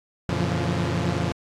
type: tone cluster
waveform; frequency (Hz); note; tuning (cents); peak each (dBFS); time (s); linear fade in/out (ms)
sawtooth; 89.5 / 115.7 / 140.9 / 168.2 / 175.7; F2 / A#2 / C#3 / E3 / F3; +43 / -13 / +29 / +35 / +11; -25; 0.29-1.32; 0
effects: low-pass 6000 Hz 12 dB/octave + AAC 64 kbps